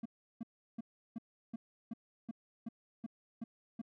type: tone bursts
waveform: triangle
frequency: 228.2 Hz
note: A#3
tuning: 37 cents flat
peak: -36 dBFS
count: 11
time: 0.03-3.816 s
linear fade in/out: 5 ms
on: 26 ms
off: 350 ms
effects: none